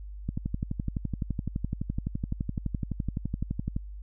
click train, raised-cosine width 5 ms, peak -17 dBFS, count 42, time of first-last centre 0.29-3.765 s, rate 11.8 Hz, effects added 50 Hz sine -38 dBFS peak until 4.02 s

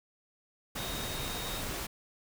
sine tone in noise, 3729 Hz, A#7, in tune, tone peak -42 dBFS, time 0.77-1.62 s, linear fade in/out 10 ms, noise pink, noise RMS -37 dBFS, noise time 0.75-1.87 s, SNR -8 dB, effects none

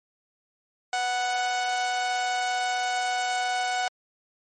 sawtooth tone with amplitude modulation, 740 Hz, F#5, in tune, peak -19 dBFS, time 0.93-3.88 s, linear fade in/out 2 ms, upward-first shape sine, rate 243 Hz, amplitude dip 35%, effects MP3 32 kbps

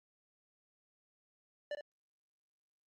square tone with echo, 587.3 Hz, D5, in tune, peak -37 dBFS, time 1.71-1.75 s, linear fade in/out 2 ms, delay 60 ms, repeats 1, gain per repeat -7 dB, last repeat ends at 1.81 s, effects low-pass 3000 Hz 12 dB/octave + Opus 48 kbps

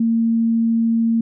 sine tone, 228.4 Hz, A#3, 35 cents flat, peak -14 dBFS, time 0-1.21 s, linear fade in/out 5 ms, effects none

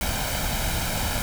pink noise with comb filter, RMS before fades -26 dBFS, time 0.01-1.22 s, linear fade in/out 0 ms, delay 1.3 ms, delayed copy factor +0.6, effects none

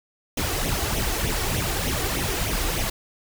pink noise with flanger, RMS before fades -25 dBFS, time 0.37-2.9 s, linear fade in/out 5 ms, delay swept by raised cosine 0.32 to 2.72 ms, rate 3.3 Hz, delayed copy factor +0.7, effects none

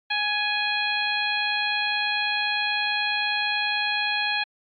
harmonic tone with a mistuned harmonic, 830.6 Hz, G#5, in tune, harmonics 1 / 2 / 3 / 4 / 5, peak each -30 / -28 / -27 / -30 / -31 dBFS, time 0.1-4.44 s, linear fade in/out 10 ms, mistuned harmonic 2, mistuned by +15 cents, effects AAC 48 kbps

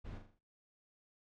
brown noise with echo, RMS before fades -45 dBFS, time 0.04-0.19 s, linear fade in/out 20 ms, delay 41 ms, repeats 5, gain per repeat -6 dB, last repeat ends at 0.395 s, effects noise-tail reverb RT60 0.4 s tail -26 dB re dry + low-pass 4000 Hz 12 dB/octave

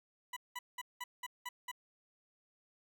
20% pulse tone bursts, 987.8 Hz, B5, in tune, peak -35 dBFS, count 7, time 0.33-1.715 s, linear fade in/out 5 ms, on 35 ms, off 190 ms, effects none

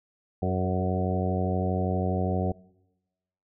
harmonic tone with a mistuned harmonic, 92.5 Hz, F#2, in tune, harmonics 1 / 2 / 3 / 4 / 5 / 6 / 7 / 8, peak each -28 / -29 / -36 / -34 / -34 / -36 / -36 / -34 dBFS, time 0.42-2.52 s, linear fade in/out 5 ms, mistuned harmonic 5, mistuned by -23 cents, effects noise-tail reverb RT60 1.0 s tail -23 dB re dry

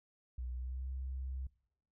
sine tone with pitch glide, 61.74 to 65.41 Hz, B1 to C2, 0 to 0 cents, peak -38 dBFS, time 0.38-1.47 s, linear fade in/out 5 ms, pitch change +100 cents, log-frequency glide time 0.52-0.88 s, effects noise-tail reverb RT60 0.7 s tail -22 dB re dry

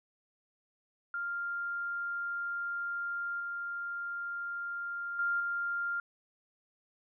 sine tone with level steps, 1396.9 Hz, F6, in tune, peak -33 / -35 / -28 / -31 dBFS, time 1.14-6 s, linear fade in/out 2 ms, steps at 3.4 / 5.19 / 5.4 s, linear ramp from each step 2 ms, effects none

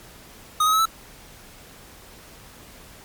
square tone with pitch steps, 1244.5 / 1268.4 / 1292.9 / 1317.7 Hz, D#6 / D#6 / E6 / E6, 0 / +33 / -34 / -1 cents, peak -17 dBFS, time 0.6-0.856 s, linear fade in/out 5 ms, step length 64 ms, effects pink hiss -46 dBFS RMS until 3.04 s + MP3 96 kbps

